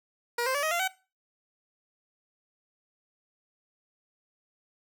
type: tone with pitch steps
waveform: 15% pulse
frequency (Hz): 476.6 / 522.7 / 573.4 / 628.9 / 689.8 / 756.6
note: A#4 / C5 / D5 / D#5 / F5 / F#5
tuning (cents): +38 / -2 / -42 / +18 / -22 / +38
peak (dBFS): -20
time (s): 0.38-0.878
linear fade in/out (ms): 5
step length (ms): 83
effects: noise-tail reverb RT60 0.3 s tail -18 dB re dry